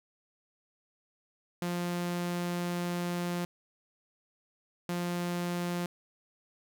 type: tone bursts at uneven times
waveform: sawtooth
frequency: 175.2 Hz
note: F3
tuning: 6 cents sharp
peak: -27 dBFS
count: 2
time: 1.62-3.45 / 4.89-5.86 s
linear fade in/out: 2 ms
effects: 11-bit

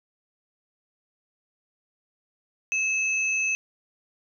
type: tone pair together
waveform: sine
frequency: 2593 / 6167 Hz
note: E7 / G8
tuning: -29 / -29 cents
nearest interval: octave + minor third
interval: 1500 cents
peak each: -23 / -31 dBFS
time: 2.72-3.55 s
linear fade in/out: 0 ms
effects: none

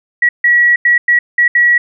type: tone bursts at uneven times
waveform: sine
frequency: 1925 Hz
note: B6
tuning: 45 cents flat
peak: -6 dBFS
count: 6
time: 0.22-0.29 / 0.44-0.76 / 0.85-0.98 / 1.08-1.19 / 1.38-1.48 / 1.55-1.78 s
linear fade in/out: 5 ms
effects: none

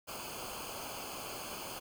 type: noise with comb filter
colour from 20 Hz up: pink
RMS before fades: -43 dBFS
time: 0.07-1.8 s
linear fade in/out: 20 ms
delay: 0.53 ms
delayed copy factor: -0.8
effects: none

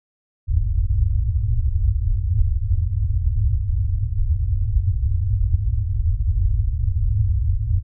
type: low-pass noise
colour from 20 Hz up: white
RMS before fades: -19 dBFS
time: 0.47-7.83 s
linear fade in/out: 50 ms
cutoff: 110 Hz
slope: 96 dB/octave
effects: none

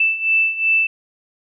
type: beating tone pair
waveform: sine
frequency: 2645 / 2647.7 Hz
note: E7 / E7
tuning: +5 / +7 cents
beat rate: 2.7 Hz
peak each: -20 / -16 dBFS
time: 0-0.87 s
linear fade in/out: 5 ms
effects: none

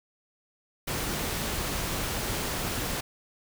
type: noise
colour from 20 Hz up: pink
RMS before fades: -31 dBFS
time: 0.87-3.01 s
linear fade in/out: 10 ms
effects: none

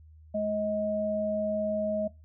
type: tone pair together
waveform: sine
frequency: 211.9 / 630 Hz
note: G#3 / D#5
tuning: +35 / +21 cents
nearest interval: octave + perfect fifth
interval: 1886 cents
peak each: -32 / -28 dBFS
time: 0.34-2.08 s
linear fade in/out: 10 ms
effects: noise-tail reverb RT60 0.2 s tail -18 dB re dry + added 78 Hz sine -50 dBFS peak until 2.24 s

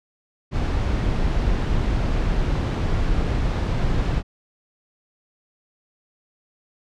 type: noise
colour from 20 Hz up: brown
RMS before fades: -21 dBFS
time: 0.51-4.23 s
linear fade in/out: 50 ms
effects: low-pass 5000 Hz 12 dB/octave

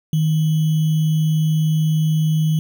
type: tone with sample-and-hold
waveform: sine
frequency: 156.7 Hz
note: D#3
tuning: 13 cents sharp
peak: -14 dBFS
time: 0.13-2.59 s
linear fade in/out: 2 ms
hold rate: 3150 Hz
effects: none

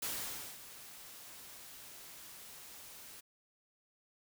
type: noise with ADSR envelope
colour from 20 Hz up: white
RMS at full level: -38 dBFS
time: 0.02-3.21 s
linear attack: 6 ms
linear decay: 550 ms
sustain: -14 dB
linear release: 16 ms
effects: none

